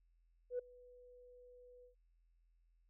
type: tone with ADSR envelope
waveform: sine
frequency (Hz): 493.9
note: B4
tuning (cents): 0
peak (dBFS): -34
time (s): 0.5-1.95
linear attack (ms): 89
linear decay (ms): 8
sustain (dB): -24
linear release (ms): 110
effects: tanh soft clip ceiling -32 dBFS + added 42 Hz sine -70 dBFS peak until 2.89 s